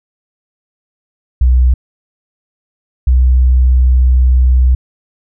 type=tone pair in turn; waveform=sine; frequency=62.6 / 63.29 Hz; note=B1 / B1; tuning=+24 / +43 cents; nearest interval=unison; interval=19 cents; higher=second; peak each=-4 dBFS; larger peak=neither; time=1.41-1.74 / 3.07-4.75 s; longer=second; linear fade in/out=5 ms; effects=tanh soft clip ceiling -2 dBFS